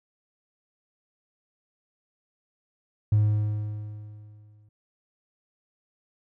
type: tone with exponential decay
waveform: triangle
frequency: 105.6 Hz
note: G#2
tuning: 29 cents sharp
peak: -13 dBFS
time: 3.12-4.69 s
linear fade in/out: 5 ms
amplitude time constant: 340 ms
effects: tanh soft clip ceiling -13 dBFS